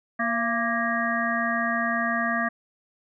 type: harmonic tone with a mistuned harmonic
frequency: 234.3 Hz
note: A#3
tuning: 9 cents sharp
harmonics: 1 / 3 / 5 / 7 / 8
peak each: -29 / -29 / -29 / -29 / -29 dBFS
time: 0.19-2.49 s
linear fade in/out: 10 ms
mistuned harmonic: 3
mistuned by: -54 cents
effects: none